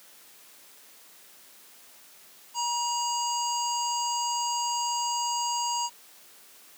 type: harmonic tone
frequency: 953 Hz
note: A#5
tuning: 38 cents sharp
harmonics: 1 / 3 / 5 / 7 / 8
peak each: -28 / -37 / -35 / -34 / -38 dBFS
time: 2.54-5.9 s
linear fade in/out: 50 ms
effects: white hiss -53 dBFS RMS until 6.77 s + high-pass 200 Hz 12 dB/octave

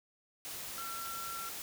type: tone in noise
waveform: sine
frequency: 1356 Hz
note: E6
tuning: 49 cents sharp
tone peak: -41 dBFS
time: 0.78-1.49 s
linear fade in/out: 0 ms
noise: white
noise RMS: -43 dBFS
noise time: 0.45-1.62 s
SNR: -1 dB
effects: none

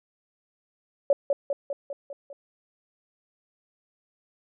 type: tone with echo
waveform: sine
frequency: 563 Hz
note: C#5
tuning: 27 cents sharp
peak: -15 dBFS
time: 1.1-1.13 s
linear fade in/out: 2 ms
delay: 200 ms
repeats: 6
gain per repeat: -4 dB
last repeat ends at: 2.33 s
effects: none

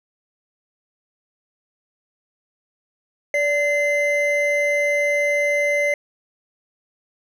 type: tone pair together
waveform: triangle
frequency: 580 / 2067 Hz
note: D5 / C7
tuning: -22 / -22 cents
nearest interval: octave + minor seventh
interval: 2200 cents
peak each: -18 dBFS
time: 3.34-5.94 s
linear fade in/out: 2 ms
effects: none

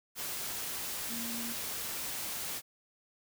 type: tone in noise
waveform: sine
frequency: 233.1 Hz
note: A#3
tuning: in tune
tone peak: -40 dBFS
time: 1.08-1.55 s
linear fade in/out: 50 ms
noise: white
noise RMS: -38 dBFS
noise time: 0.15-2.62 s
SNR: -5 dB
effects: none

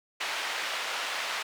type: band-pass noise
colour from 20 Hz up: white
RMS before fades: -33 dBFS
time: 0.2-1.43 s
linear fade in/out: 10 ms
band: 700 to 3000 Hz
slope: 12 dB/octave
effects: none

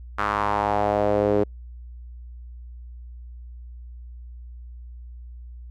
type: tone with band-pass filter sweep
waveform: sawtooth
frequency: 103.4 Hz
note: G#2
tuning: 7 cents flat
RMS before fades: -22 dBFS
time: 0.18-1.44 s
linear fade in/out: 10 ms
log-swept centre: 1300 to 420 Hz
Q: 3.1
effects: added 60 Hz sine -37 dBFS peak until 5.7 s + Opus 48 kbps

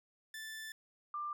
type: tone pair in turn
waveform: sawtooth / sine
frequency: 1760 / 1189 Hz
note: A6 / D6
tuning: 0 / +21 cents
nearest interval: perfect fifth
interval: 679 cents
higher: first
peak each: -40 / -37 dBFS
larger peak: second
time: 0.34-0.72 / 1.14-1.33 s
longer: first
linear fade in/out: 2 ms
effects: none

